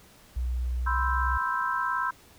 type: tone with pitch glide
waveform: sine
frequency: 61.74 to 65.41 Hz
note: B1 to C2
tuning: 0 to 0 cents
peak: -26 dBFS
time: 0.36-1.38 s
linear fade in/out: 10 ms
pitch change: +100 cents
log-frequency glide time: 0.85-1.03 s
type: chord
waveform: sine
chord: C major seventh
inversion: third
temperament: equal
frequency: 987.8 / 1046.5 / 1318.5 / 1568 Hz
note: B5 / C6 / E6 / G6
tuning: 0 / 0 / 0 / 0 cents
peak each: -31 dBFS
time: 0.86-2.11 s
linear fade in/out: 10 ms
effects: pink hiss -55 dBFS RMS until 2.38 s